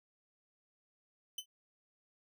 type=tone with exponential decay; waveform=sawtooth; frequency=3041 Hz; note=F#7; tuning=47 cents sharp; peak=-32 dBFS; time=1.38-1.46 s; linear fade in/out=5 ms; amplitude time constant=16 ms; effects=none